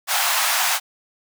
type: high-pass noise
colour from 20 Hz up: pink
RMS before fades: -20 dBFS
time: 0.07-0.8 s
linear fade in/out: 50 ms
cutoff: 700 Hz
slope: 48 dB/octave
effects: none

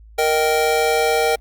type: chord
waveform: square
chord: Eb major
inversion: second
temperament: just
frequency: 466.7 / 622.3 / 777.8 Hz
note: Bb4 / Eb5 / G5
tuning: +2 / 0 / -14 cents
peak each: -19 / -23 / -21 dBFS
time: 0.18-1.36 s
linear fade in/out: 10 ms
effects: added 54 Hz sine -41 dBFS peak until 1.4 s + Opus 48 kbps

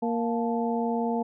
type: harmonic tone with a mistuned harmonic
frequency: 233.1 Hz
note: A#3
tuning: in tune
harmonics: 1 / 2 / 3 / 4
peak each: -27 / -30 / -32 / -33 dBFS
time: 0.02-1.23 s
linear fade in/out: 10 ms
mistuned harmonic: 4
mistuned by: -110 cents
effects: none

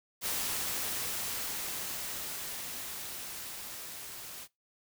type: noise with level ramp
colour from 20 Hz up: white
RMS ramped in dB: -33 to -45 dBFS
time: 0.21-4.48 s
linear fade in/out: 50 ms
effects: noise-tail reverb RT60 0.2 s tail -22 dB re dry

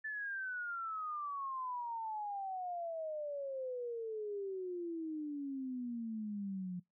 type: exponential sweep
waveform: sine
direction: down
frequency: 1760 to 176.5 Hz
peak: -38 dBFS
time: 0.04-6.8 s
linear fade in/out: 10 ms
effects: noise-tail reverb RT60 0.2 s tail -25 dB re dry

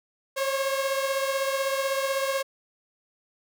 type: beating tone pair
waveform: sawtooth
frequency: 539 / 555 Hz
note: C#5 / C#5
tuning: -49 / +2 cents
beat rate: 16 Hz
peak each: -22 / -27 dBFS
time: 0.36-2.43 s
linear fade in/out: 20 ms
effects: none

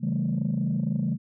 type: chord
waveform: sine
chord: A dominant seventh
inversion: first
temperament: equal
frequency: 138.59 / 164.81 / 196 / 220 Hz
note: C#3 / E3 / G3 / A3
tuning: 0 / 0 / 0 / 0 cents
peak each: -28 dBFS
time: 0-1.18 s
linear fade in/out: 50 ms
effects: tanh soft clip ceiling -18 dBFS

